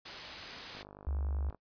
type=noise; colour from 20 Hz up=white; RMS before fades=-42 dBFS; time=0.05-0.83 s; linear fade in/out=10 ms
type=click train; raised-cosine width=1 ms; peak=-35 dBFS; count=41; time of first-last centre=0.75-1.547 s; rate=50.2 Hz
type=tone; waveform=sine; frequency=69.9 Hz; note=C#2; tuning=15 cents sharp; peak=-31 dBFS; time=1.07-1.5 s; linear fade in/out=0 ms
effects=noise-tail reverb RT60 0.1 s tail -23 dB re dry + resampled to 11025 Hz